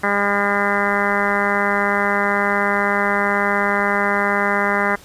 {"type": "harmonic tone", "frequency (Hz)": 202.1, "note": "G#3", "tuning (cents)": -47, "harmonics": [1, 2, 3, 4, 5, 6, 7, 8, 9, 10], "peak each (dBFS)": [-25, -25, -25, -25, -25, -25, -25, -25, -25, -25], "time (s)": [0.03, 4.96], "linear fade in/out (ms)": 10, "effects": ["pink hiss -44 dBFS RMS until 5.04 s", "resampled to 32000 Hz"]}